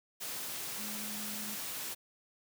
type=tone in noise; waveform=sine; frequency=211.6 Hz; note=G#3; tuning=33 cents sharp; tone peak=-45 dBFS; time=0.78-1.56 s; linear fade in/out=20 ms; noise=white; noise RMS=-40 dBFS; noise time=0.2-1.95 s; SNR=-8 dB; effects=high-pass 100 Hz 12 dB/octave